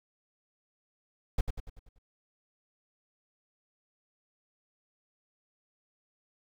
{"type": "noise with echo", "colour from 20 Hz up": "brown", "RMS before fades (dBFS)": -25, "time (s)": [1.38, 1.41], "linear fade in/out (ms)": 5, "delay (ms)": 96, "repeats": 6, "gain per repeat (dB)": -6, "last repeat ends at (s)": 1.986, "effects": []}